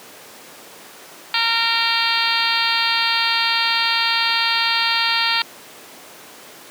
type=harmonic tone with a mistuned harmonic; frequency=459.9 Hz; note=A#4; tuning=23 cents flat; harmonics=2 / 3 / 4 / 5 / 6 / 7 / 8 / 9 / 10; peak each=-25 / -25 / -25 / -25 / -25 / -25 / -25 / -25 / -25 dBFS; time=1.34-5.42 s; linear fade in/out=2 ms; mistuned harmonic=5; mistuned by=+18 cents; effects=pink hiss -40 dBFS RMS until 6.7 s + high-pass 300 Hz 12 dB/octave